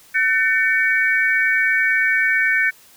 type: tone cluster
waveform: sine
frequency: 1520 / 1791 / 2254 Hz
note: F#6 / A6 / C#7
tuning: +46 / +30 / +28 cents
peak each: -19 dBFS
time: 0.14-2.71 s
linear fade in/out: 20 ms
effects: white hiss -49 dBFS RMS until 2.96 s